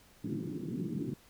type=band-pass noise; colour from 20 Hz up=white; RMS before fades=-37 dBFS; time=0.24-1.14 s; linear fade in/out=5 ms; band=120 to 340 Hz; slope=48 dB/octave; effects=pink hiss -61 dBFS RMS until 1.29 s